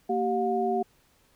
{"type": "tone cluster", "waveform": "sine", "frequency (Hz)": [230.8, 387.3, 717], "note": ["A#3", "G4", "F5"], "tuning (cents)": [-17, -21, 45], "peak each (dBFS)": [-31, -27, -27], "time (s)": [0.09, 0.83], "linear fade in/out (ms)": 10, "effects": ["pink hiss -64 dBFS RMS until 1.35 s"]}